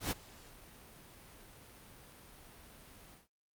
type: noise with ADSR envelope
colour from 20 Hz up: pink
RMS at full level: -34 dBFS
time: 0-3.28 s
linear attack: 110 ms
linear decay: 25 ms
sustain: -22 dB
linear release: 150 ms
effects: Opus 48 kbps